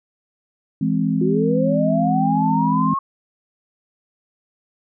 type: chord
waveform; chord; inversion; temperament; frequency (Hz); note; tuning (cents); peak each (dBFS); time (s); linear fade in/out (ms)
sine; E augmented; none; equal; 164.81 / 207.7 / 261.6; E3 / G#3 / B#3; 0 / 0 / 0; -21; 0.81-2.94; 5
type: linear sweep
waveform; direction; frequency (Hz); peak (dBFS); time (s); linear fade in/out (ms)
sine; up; 350.7 to 1099; -19; 1.21-2.99; 5
effects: none